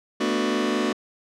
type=chord; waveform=sawtooth; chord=B minor seventh; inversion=third; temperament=just; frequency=222.2 / 246.9 / 296.3 / 370.4 Hz; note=A3 / B3 / D4 / F#4; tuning=+17 / 0 / +15 / +2 cents; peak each=-23 dBFS; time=0.2-0.93 s; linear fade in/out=10 ms; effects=low-pass 6000 Hz 12 dB/octave